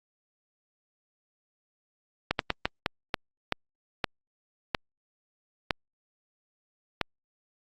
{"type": "slowing click train", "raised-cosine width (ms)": 0.3, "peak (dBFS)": -8, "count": 11, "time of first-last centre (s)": [2.31, 7.013], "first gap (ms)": 82, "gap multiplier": 1.36, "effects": ["Opus 48 kbps"]}